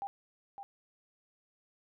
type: tone with echo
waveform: sine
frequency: 797 Hz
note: G5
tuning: 28 cents sharp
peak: -35 dBFS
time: 0.02-0.07 s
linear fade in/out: 0 ms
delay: 560 ms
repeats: 1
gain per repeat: -7 dB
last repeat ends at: 0.63 s
effects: none